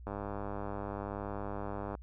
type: click train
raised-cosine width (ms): 1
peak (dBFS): -25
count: 191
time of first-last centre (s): 0.07-1.951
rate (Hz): 101
effects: added 60 Hz sine -46 dBFS peak until 2.02 s